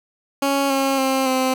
15% pulse tone with pitch steps, 277.2 / 271.3 / 265.6 / 260 Hz, C#4 / C#4 / C4 / C4, 0 / -37 / +26 / -11 cents, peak -11 dBFS, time 0.42-1.54 s, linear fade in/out 5 ms, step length 280 ms, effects none

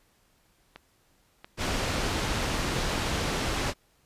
click train, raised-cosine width 0.3 ms, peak -26 dBFS, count 4, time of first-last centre 0.76-2.815 s, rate 1.46 Hz
pink low-pass noise, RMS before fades -29 dBFS, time 1.57-3.74 s, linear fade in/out 50 ms, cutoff 6200 Hz, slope 12 dB/octave
effects pink hiss -66 dBFS RMS until 4.05 s + resampled to 32000 Hz

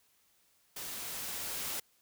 white noise with level ramp, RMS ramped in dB -42 to -37 dBFS, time 0.76-1.8 s, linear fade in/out 5 ms, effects white hiss -70 dBFS RMS until 2.01 s

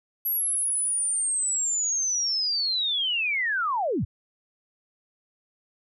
sine linear sweep, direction down, 11700 to 61.8 Hz, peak -23 dBFS, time 0.25-4.05 s, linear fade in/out 10 ms, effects none

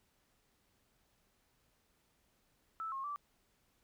sine tone with pitch steps, 1315 / 1079 / 1163 Hz, E6 / C#6 / D6, -5 / -47 / -17 cents, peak -38 dBFS, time 2.8-3.16 s, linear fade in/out 0 ms, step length 120 ms, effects pink hiss -75 dBFS RMS until 3.83 s

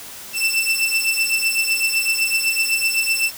sawtooth beating tone pair, 2663 / 2670.9 Hz, E7 / E7, +17 / +22 cents, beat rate 7.9 Hz, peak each -17 dBFS, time 0.33-3.32 s, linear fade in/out 50 ms, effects white hiss -36 dBFS RMS until 3.37 s

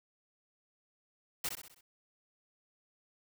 white noise with echo, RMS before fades -35 dBFS, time 1.44-1.49 s, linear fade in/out 5 ms, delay 64 ms, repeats 5, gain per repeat -6 dB, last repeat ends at 1.81 s, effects none

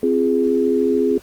sine chord, F minor, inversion second, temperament equal with one note detuned, 261.6 / 341.6 / 415.3 Hz, C4 / F4 / Ab4, 0 / -38 / 0 cents, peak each -19 / -21 / -17 dBFS, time 0.03-1.18 s, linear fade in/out 2 ms, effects pink hiss -47 dBFS RMS until 1.22 s + Opus 24 kbps

